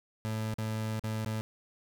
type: tone with dropouts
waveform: 30% pulse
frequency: 109.6 Hz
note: A2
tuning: 6 cents flat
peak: -29 dBFS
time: 0.25-1.41 s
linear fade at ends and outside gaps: 0 ms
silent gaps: 0.541-0.584 / 0.995-1.038 / 1.247-1.261 s
effects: none